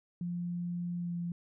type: tone with pitch glide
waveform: sine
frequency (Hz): 174.61 to 172.6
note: F3 to F3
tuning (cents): 0 to -20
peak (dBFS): -33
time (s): 0.21-1.32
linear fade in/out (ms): 2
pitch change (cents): -20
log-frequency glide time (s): 0.98-1.14
effects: none